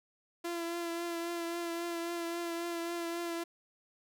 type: tone with vibrato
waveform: sawtooth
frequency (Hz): 340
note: F4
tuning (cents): -46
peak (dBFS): -31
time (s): 0.44-3.44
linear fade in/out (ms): 10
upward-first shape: triangle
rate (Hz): 3.7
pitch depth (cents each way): 27
effects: none